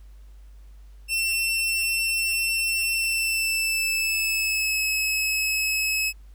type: tone with pitch glide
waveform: sawtooth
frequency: 2698 to 2576 Hz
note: E7 to E7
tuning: +40 to -41 cents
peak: -19 dBFS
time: 1.08-6.13 s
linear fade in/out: 50 ms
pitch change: -81 cents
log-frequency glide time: 2.91-4.83 s
effects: added 50 Hz sine -43 dBFS peak until 6.34 s + pink hiss -64 dBFS RMS until 6.34 s